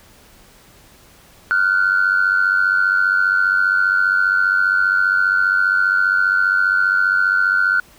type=tone pair together; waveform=sine; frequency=1404 / 1499 Hz; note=F6 / F#6; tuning=+9 / +22 cents; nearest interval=minor second; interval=113 cents; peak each=-15 dBFS; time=1.51-7.8 s; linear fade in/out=0 ms; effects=tanh soft clip ceiling -7 dBFS + pink hiss -48 dBFS RMS until 7.98 s